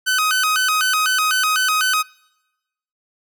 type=tone with vibrato; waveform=sawtooth; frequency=1380 Hz; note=F6; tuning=21 cents flat; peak=-12 dBFS; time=0.06-2.03 s; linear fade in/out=20 ms; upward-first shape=square; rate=4 Hz; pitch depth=160 cents each way; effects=noise-tail reverb RT60 1.0 s tail -26 dB re dry